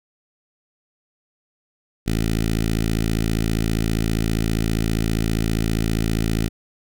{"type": "tone with notch filter", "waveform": "10% pulse", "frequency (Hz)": 55, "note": "A1", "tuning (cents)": 0, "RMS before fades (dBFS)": -21, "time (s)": [2.06, 6.49], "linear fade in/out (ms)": 20, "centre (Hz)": 950, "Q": 0.68, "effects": []}